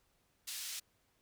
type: band-pass noise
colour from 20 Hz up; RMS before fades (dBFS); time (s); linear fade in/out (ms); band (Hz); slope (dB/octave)
pink; -43; 0.47-0.8; 10; 3500 to 13000; 12
effects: pink hiss -75 dBFS RMS until 1.21 s